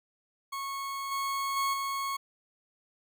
40% pulse tone with level steps, 1099 Hz, C#6, 15 cents flat, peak -33 / -29 / -26 / -30 dBFS, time 0.52-2.17 s, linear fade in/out 10 ms, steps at 1.11 / 1.56 / 1.73 s, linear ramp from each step 10 ms, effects none

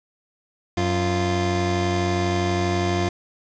25% pulse tone pair together, 92.28 / 348.4 Hz, F#2 / F4, -4 / -4 cents, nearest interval octave + major seventh, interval 2300 cents, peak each -19 / -19 dBFS, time 0.77-3.09 s, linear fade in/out 5 ms, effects resampled to 16000 Hz + 7-bit

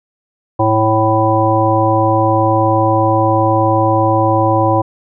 harmonic tone with a mistuned harmonic, 110 Hz, A2, in tune, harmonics 1 / 3 / 5 / 7 / 9, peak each -16 / -16 / -16 / -16 / -16 dBFS, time 0.59-4.82 s, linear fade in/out 10 ms, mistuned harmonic 1, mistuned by -16 cents, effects none

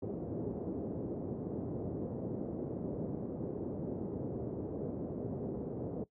white low-pass noise, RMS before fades -38 dBFS, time 0.02-6.04 s, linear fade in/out 5 ms, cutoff 450 Hz, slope 24 dB/octave, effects noise-tail reverb RT60 0.1 s tail -18 dB re dry + high-pass 100 Hz 12 dB/octave

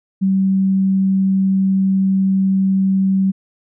sine tone, 192 Hz, G3, 36 cents flat, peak -12 dBFS, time 0.21-3.32 s, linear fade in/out 20 ms, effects none

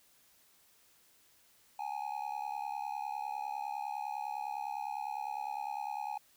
triangle tone with amplitude modulation, 830.6 Hz, G#5, in tune, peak -30 dBFS, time 1.79-6.18 s, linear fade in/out 5 ms, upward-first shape sine, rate 69.9 Hz, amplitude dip 95%, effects white hiss -66 dBFS RMS until 6.36 s

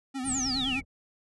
square tone with vibrato, 261.6 Hz, C4, in tune, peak -32 dBFS, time 0.14-0.81 s, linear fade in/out 20 ms, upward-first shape sine, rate 9.7 Hz, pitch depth 75 cents each way
pink low-pass noise, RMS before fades -42 dBFS, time 0.23-0.85 s, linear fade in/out 50 ms, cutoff 230 Hz, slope 12 dB/octave
sine exponential sweep, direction down, 9590 to 2176 Hz, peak -28 dBFS, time 0.24-0.82 s, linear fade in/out 50 ms
effects resampled to 24000 Hz

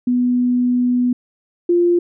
sine tone pair in turn, 246.9 / 348.3 Hz, B3 / F4, 0 / -5 cents, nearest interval tritone, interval 595 cents, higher second, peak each -13 / -11 dBFS, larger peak second, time 0.07-1.13 / 1.69-1.99 s, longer first, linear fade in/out 5 ms, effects none

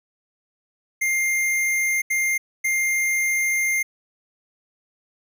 square tone bursts at uneven times, 2109 Hz, C7, 13 cents sharp, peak -20 dBFS, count 3, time 1.01-2.02 / 2.1-2.38 / 2.64-3.83 s, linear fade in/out 10 ms, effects none

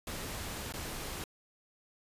pink noise with dropouts, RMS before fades -40 dBFS, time 0.07-1.24 s, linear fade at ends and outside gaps 1 ms, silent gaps 0.724-0.738 s, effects resampled to 32000 Hz

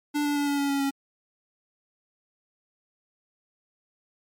square tone with pitch steps, 293.7 / 290.7 / 287.7 / 284.7 / 281.7 / 278.8 / 275.9 Hz, D4 / D4 / D4 / C#4 / C#4 / C#4 / C#4, 0 / -18 / -36 / +46 / +28 / +10 / -8 cents, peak -24 dBFS, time 0.14-0.91 s, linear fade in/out 20 ms, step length 110 ms, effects MP3 96 kbps

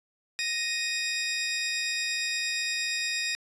20% pulse tone pair together, 1864.6 / 2489 Hz, A#6 / D#7, 0 / 0 cents, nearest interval perfect fourth, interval 500 cents, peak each -26 / -25 dBFS, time 0.39-3.35 s, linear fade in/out 0 ms, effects resampled to 22050 Hz

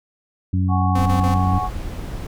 harmonic tone, 92.5 Hz, F#2, in tune, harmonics 1 / 2 / 3, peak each -17 / -23 / -27 dBFS, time 0.53-1.59 s, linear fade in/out 5 ms
sine chord, F# suspended second, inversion none, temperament equal with one note detuned, 740 / 828.2 / 1108.7 Hz, F#5 / G#5 / C#6, 0 / -5 / 0 cents, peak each -24 / -28 / -25 dBFS, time 0.68-1.7 s, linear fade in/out 50 ms
sawtooth tone bursts, 257.1 Hz, C4, 30 cents flat, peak -21 dBFS, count 3, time 0.95-1.344 s, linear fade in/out 5 ms, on 110 ms, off 32 ms
brown noise, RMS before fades -28 dBFS, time 0.97-2.27 s, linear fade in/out 5 ms
effects none

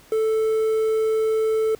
triangle tone with quantisation, 440 Hz, A4, in tune, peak -16 dBFS, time 0.12-1.75 s, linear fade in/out 2 ms, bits 7, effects pink hiss -51 dBFS RMS until 1.79 s

